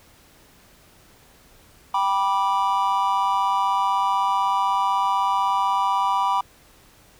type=chord; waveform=triangle; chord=G major; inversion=none; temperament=just; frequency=784 / 980 / 1176 Hz; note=G5 / B5 / D6; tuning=0 / -14 / +2 cents; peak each=-23 / -19 / -23 dBFS; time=1.94-6.41 s; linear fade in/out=5 ms; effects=pink hiss -53 dBFS RMS until 7.19 s